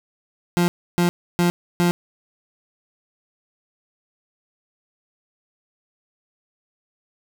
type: tone bursts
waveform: 30% pulse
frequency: 174.61 Hz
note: F3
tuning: in tune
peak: -13 dBFS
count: 4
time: 0.57-1.91 s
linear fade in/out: 0 ms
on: 110 ms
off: 300 ms
effects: none